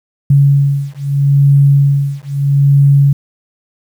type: beating tone pair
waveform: sine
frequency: 140 / 140.78 Hz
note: C#3 / C#3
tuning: +18 / +27 cents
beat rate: 0.78 Hz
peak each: -10 dBFS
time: 0.3-3.13 s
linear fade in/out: 5 ms
effects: 7-bit